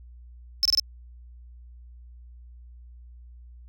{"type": "tone bursts", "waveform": "triangle", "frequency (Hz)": 5270, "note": "E8", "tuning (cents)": -1, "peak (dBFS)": -16, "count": 4, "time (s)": [0.63, 0.797], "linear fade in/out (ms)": 0, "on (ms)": 23, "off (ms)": 25, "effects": ["added 60 Hz sine -44 dBFS peak until 3.68 s"]}